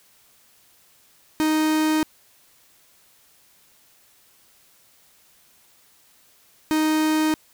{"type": "tone pair in turn", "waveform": "45% pulse", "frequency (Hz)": [311.1, 311.1], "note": ["D#4", "D#4"], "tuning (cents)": [0, 0], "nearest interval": "unison", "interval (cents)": 0, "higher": "neither", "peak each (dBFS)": -18, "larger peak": "neither", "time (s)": [[1.4, 2.03], [6.71, 7.34]], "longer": "neither", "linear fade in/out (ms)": 0, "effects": ["white hiss -57 dBFS RMS until 7.53 s"]}